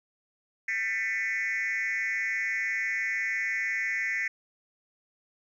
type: tone with frequency modulation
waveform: sine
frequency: 1998 Hz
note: B6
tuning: 20 cents sharp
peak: -25 dBFS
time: 0.68-4.28 s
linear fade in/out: 5 ms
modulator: 211 Hz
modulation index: 1.2
effects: tanh soft clip ceiling -25 dBFS + 11-bit